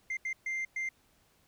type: tone bursts at uneven times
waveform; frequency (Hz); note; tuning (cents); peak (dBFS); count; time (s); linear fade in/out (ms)
sine; 2093; C7; 0; -29; 4; 0.1-0.17 / 0.25-0.33 / 0.46-0.65 / 0.76-0.89; 5
effects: tanh soft clip ceiling -31 dBFS + pink hiss -68 dBFS RMS until 1.47 s